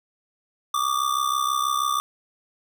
square ring-modulated tone, 1180 Hz, D6, 8 cents sharp, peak -19 dBFS, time 0.74-2 s, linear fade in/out 0 ms, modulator 33.1 Hz, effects none

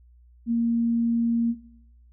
sine tone, 232.7 Hz, A#3, 3 cents flat, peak -20 dBFS, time 0.46-1.55 s, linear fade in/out 50 ms, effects noise-tail reverb RT60 0.8 s tail -18 dB re dry + added 60 Hz sine -51 dBFS peak until 2.12 s

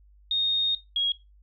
sine tone pair in turn, 3700 / 3296 Hz, A#7 / G#7, -14 / -14 cents, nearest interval major second, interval 200 cents, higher first, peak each -22 dBFS, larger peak neither, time 0.31-0.75 / 0.96-1.12 s, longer first, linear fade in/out 2 ms, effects noise-tail reverb RT60 0.2 s tail -17 dB re dry + added 50 Hz sine -53 dBFS peak until 1.42 s

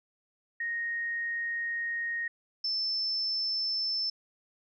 sine tone pair in turn, 1864.7 / 5292 Hz, A#6 / E8, 0 / +6 cents, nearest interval octave + tritone, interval 1806 cents, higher second, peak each -30 / -28 dBFS, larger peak second, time 0.6-2.28 / 2.64-4.1 s, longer first, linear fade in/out 5 ms, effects none

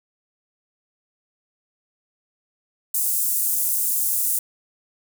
pink high-pass noise, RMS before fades -22 dBFS, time 2.94-4.39 s, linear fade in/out 5 ms, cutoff 8700 Hz, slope 24 dB/octave, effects none

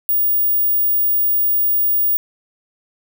sine tone, 15470 Hz, B9, 37 cents flat, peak -13 dBFS, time 0.09-2.17 s, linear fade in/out 0 ms, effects none

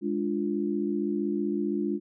sine chord, D diminished, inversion second, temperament equal, 207.7 / 293.7 / 349.2 Hz, Ab3 / D4 / F4, 0 / 0 / 0 cents, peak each -30 dBFS, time 0.01-2 s, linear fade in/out 50 ms, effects none

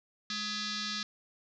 sine tone with frequency modulation, 208.9 Hz, G#3, 10 cents sharp, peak -33 dBFS, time 0.3-1.03 s, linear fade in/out 2 ms, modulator 736 Hz, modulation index 7, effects none

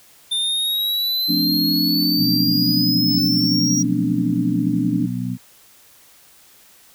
square exponential sweep, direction up, 3580 to 5730 Hz, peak -19 dBFS, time 0.31-3.83 s, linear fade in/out 10 ms
sine chord, D minor seventh, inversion first, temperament equal, 174.61 / 220 / 261.6 / 293.7 Hz, F3 / A3 / C4 / D4, 0 / 0 / 0 / 0 cents, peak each -24 / -26 / -25 / -21 dBFS, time 1.28-5.07 s, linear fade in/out 20 ms
harmonic tone, 61.74 Hz, B1, in tune, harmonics 2 / 3 / 4, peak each -26 / -26 / -26 dBFS, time 2.16-5.38 s, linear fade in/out 50 ms
effects white hiss -50 dBFS RMS until 6.94 s

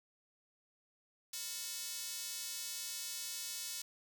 square tone with high-pass filter, 200.4 Hz, G3, 38 cents sharp, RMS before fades -43 dBFS, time 1.33-3.82 s, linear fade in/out 5 ms, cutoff 5100 Hz, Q 1, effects none

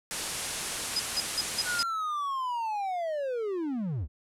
white low-pass noise, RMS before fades -35 dBFS, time 0.11-1.83 s, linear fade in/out 0 ms, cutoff 11000 Hz, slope 48 dB/octave
sine tone bursts, 5000 Hz, D#8, 8 cents sharp, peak -25 dBFS, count 5, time 0.96-1.825 s, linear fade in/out 5 ms, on 37 ms, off 170 ms
triangle linear sweep, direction down, 1490 to 56.9 Hz, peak -27 dBFS, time 1.64-4.08 s, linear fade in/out 50 ms
effects none

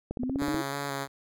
click train, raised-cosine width 2 ms, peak -19 dBFS, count 8, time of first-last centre 0.11-0.545 s, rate 16.1 Hz
sine exponential sweep, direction up, 242.4 to 329.6 Hz, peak -28 dBFS, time 0.19-0.62 s, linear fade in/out 10 ms
5% pulse tone with vibrato, 140 Hz, C#3, 18 cents sharp, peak -20 dBFS, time 0.38-1.08 s, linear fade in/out 50 ms, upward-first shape square, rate 2.9 Hz, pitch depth 19 cents each way
effects none

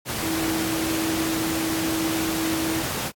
sine tone in noise, 323.3 Hz, E4, 34 cents flat, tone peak -24 dBFS, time 0.21-2.84 s, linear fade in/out 50 ms, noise pink, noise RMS -27 dBFS, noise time 0.05-3.12 s, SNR 0 dB, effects high-pass 100 Hz 12 dB/octave + AAC 64 kbps

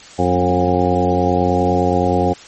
harmonic tone with a mistuned harmonic, 89.7 Hz, F2, 47 cents sharp, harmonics 1 / 2 / 3 / 4 / 5 / 6 / 8 / 9, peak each -21 / -21 / -21 / -21 / -21 / -21 / -21 / -21 dBFS, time 0.18-2.34 s, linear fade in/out 20 ms, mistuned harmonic 2, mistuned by +16 cents, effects white hiss -39 dBFS RMS until 2.47 s + MP3 32 kbps

